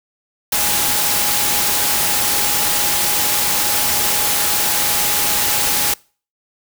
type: tone in noise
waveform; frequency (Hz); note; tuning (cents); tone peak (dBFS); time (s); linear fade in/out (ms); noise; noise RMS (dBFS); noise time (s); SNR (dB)
sine; 830.6; G#5; 0; -28; 0.52-5.94; 5; white; -17; 0.52-5.94; -14
effects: noise-tail reverb RT60 0.4 s tail -25 dB re dry